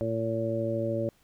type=harmonic tone; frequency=113.3 Hz; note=A#2; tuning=49 cents flat; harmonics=1 / 2 / 3 / 4 / 5; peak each=-33 / -35 / -33 / -38 / -30 dBFS; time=0.01-1.09 s; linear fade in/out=0 ms; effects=pink hiss -65 dBFS RMS until 1.23 s